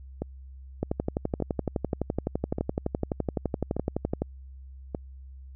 two click trains, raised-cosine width 2 ms, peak -16 / -13 dBFS, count 5 / 41, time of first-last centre 0.22-4.948 / 0.83-4.22 s, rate 0.846 / 11.8 Hz, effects added 66 Hz sine -42 dBFS peak until 5.55 s

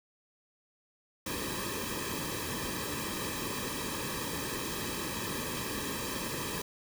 pink noise with comb filter, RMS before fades -36 dBFS, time 1.26-6.62 s, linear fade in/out 5 ms, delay 1.4 ms, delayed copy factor -0.85, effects none

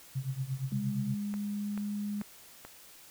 sine tone with tremolo, 133 Hz, C3, 29 cents sharp, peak -28 dBFS, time 0.15-1.15 s, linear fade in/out 10 ms, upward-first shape triangle, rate 8.6 Hz, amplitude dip 95%
sine tone with pitch glide, 204.1 to 205.8 Hz, G#3 to G#3, -30 to -16 cents, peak -32 dBFS, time 0.72-2.22 s, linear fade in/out 2 ms, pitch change +14 cents, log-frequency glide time 0.9-1.97 s
click train, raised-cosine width 0.5 ms, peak -29 dBFS, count 4, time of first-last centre 1.34-2.65 s, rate 2.29 Hz
effects white hiss -54 dBFS RMS until 3.1 s

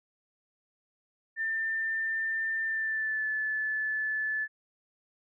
sine tone with pitch glide, 1792 to 1737 Hz, A6 to A6, +31 to -23 cents, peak -28 dBFS, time 1.36-4.48 s, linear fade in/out 50 ms, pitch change -54 cents, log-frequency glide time 2.64-3.27 s, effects none

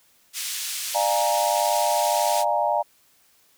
white band-pass noise, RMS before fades -30 dBFS, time 0.33-2.45 s, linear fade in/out 50 ms, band 2400 to 10000 Hz, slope 12 dB/octave
sine chord, Bb dominant seventh, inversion first, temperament equal with one note detuned, 598.3 / 698.5 / 830.6 / 932.3 Hz, D5 / F5 / Ab5 / Bb5, +32 / 0 / 0 / 0 cents, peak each -25 dBFS, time 0.94-2.83 s, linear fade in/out 20 ms
effects white hiss -60 dBFS RMS until 3.57 s

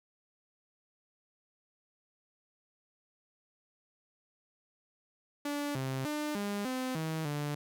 sawtooth tone with pitch steps, 289.5 / 132.6 / 299.5 / 203.3 / 257.2 / 159.5 / 146.8 Hz, D4 / C3 / D4 / G#3 / C4 / D#3 / D3, -25 / +23 / +34 / -37 / -30 / +43 / 0 cents, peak -29 dBFS, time 5.45-7.55 s, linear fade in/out 5 ms, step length 300 ms, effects none

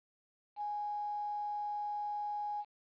sine tone with quantisation, 830.6 Hz, G#5, in tune, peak -35 dBFS, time 0.56-2.65 s, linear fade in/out 50 ms, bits 10, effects resampled to 11025 Hz

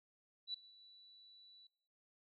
sine tone with ADSR envelope, 3951 Hz, B7, in tune, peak -37 dBFS, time 0.47-1.67 s, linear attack 70 ms, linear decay 5 ms, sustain -22 dB, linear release 4 ms, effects noise-tail reverb RT60 0.8 s tail -21 dB re dry + AAC 64 kbps

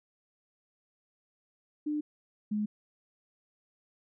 sine tone pair in turn, 299.4 / 210.4 Hz, D4 / G#3, +33 / +23 cents, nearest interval tritone, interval 610 cents, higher first, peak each -29 / -28 dBFS, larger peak second, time 1.86-2.01 / 2.51-2.66 s, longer neither, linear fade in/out 10 ms, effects none

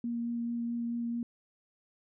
sine tone with vibrato, 235.4 Hz, A#3, 17 cents sharp, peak -31 dBFS, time 0.04-1.23 s, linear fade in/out 2 ms, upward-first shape sine, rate 4.6 Hz, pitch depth 9 cents each way, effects none

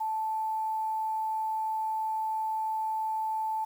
sine tone, 877 Hz, A5, 6 cents flat, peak -28 dBFS, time 0-3.65 s, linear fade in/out 10 ms, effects 9-bit

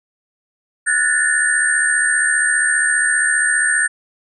sine tone cluster, 1476 / 1726 / 1801 / 8690 Hz, F#6 / A6 / A6 / C#9, -5 / -34 / +40 / -35 cents, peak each -19 dBFS, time 0.86-3.88 s, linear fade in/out 20 ms, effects none

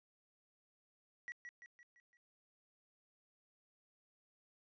triangle tone with echo, 1931 Hz, B6, 39 cents flat, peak -40 dBFS, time 1.28-1.32 s, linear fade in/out 0 ms, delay 170 ms, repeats 5, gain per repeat -6 dB, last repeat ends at 2.17 s, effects tanh soft clip ceiling -38 dBFS + resampled to 16000 Hz

